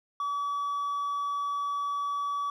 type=tone with hard clipping; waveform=sine; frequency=1143 Hz; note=D6; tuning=47 cents flat; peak=-29 dBFS; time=0.2-2.5 s; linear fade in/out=2 ms; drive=2 dB; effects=none